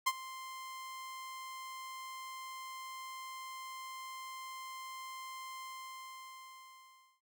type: tone with ADSR envelope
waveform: sawtooth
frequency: 1046.5 Hz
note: C6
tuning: in tune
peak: -23 dBFS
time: 0.06-7.21 s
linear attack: 13 ms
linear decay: 45 ms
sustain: -18 dB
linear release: 1600 ms
effects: noise-tail reverb RT60 0.1 s tail -20 dB re dry